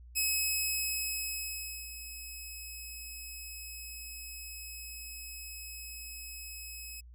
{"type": "tone with ADSR envelope", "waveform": "10% pulse", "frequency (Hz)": 2563, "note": "E7", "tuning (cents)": -49, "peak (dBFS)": -19, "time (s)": [0.15, 7.01], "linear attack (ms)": 26, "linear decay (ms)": 1700, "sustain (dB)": -15, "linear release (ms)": 12, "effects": ["added 60 Hz sine -49 dBFS peak until 7.14 s"]}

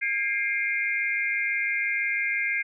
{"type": "tone cluster", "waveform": "sine", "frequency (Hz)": [1625, 2113, 2329, 2435], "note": ["G#6", "C7", "D7", "D#7"], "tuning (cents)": [-38, 16, -15, -38], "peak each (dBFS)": [-30, -26, -33, -33], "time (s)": [0.01, 2.63], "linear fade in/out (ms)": 20, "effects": []}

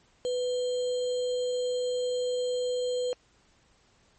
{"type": "tone with sample-and-hold", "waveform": "sine", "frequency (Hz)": 497.5, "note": "B4", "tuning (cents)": 13, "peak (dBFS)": -26, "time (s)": [0.25, 3.13], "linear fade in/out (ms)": 0, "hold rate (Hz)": 3675, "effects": ["pink hiss -64 dBFS RMS until 4.18 s", "MP3 32 kbps"]}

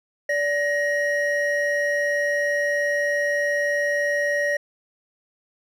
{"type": "tone pair together", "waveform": "triangle", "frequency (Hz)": [579.9, 1883], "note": ["D5", "A#6"], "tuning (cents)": [-22, 17], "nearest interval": "octave + minor sixth", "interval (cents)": 2039, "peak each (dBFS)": -21, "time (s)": [0.29, 4.57], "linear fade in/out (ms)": 5, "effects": []}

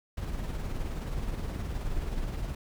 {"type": "noise with tremolo", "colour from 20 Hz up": "brown", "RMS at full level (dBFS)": -31, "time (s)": [0.17, 2.55], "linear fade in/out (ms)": 5, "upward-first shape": "triangle", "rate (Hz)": 19, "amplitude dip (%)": 45, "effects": []}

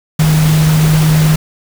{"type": "tone in noise", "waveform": "sine", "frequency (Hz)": 155.5, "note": "D#3", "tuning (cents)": -1, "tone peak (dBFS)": -7, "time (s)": [0.19, 1.36], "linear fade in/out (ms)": 5, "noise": "pink", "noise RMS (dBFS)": -19, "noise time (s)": [0.19, 1.36], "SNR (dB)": 9, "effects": []}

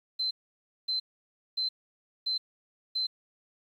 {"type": "tone bursts", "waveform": "sine", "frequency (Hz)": 4080, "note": "C8", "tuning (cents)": -44, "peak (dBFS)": -27, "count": 5, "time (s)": [0.19, 3.07], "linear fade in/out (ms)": 10, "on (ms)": 120, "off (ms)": 570, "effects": ["10-bit"]}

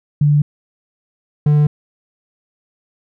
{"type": "tone pair in turn", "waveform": ["sine", "triangle"], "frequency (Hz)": [146.83, 148.54], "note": ["D3", "D3"], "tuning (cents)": [0, 20], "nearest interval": "unison", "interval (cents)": 20, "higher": "second", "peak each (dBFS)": [-9, -7], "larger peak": "second", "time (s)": [[0.21, 0.42], [1.46, 1.67]], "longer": "neither", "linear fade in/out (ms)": 5, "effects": []}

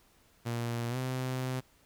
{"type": "tone with pitch glide", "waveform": "sawtooth", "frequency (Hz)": [118.1, 128.79], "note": ["A#2", "C3"], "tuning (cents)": [23, -27], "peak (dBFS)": -28, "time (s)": [0.45, 1.61], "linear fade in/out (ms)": 20, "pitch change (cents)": 150, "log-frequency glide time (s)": [0.89, 0.97], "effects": ["pink hiss -65 dBFS RMS until 1.85 s"]}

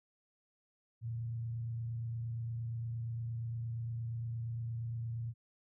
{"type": "tone with frequency modulation", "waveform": "sine", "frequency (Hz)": 115.7, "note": "A#2", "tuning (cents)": -13, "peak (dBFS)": -36, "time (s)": [1.01, 5.34], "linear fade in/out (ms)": 50, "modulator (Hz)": 28.6, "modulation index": 0.29, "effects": []}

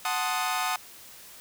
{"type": "chord", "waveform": "sawtooth", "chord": "F# diminished seventh", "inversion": "none", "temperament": "equal", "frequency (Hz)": [740, 880, 1046.5, 1244.5], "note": ["F#5", "A5", "C6", "Eb6"], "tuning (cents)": [0, 0, 0, 0], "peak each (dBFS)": [-27, -29, -31, -27], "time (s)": [0.05, 0.76], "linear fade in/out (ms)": 2, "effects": ["white hiss -48 dBFS RMS until 1.4 s"]}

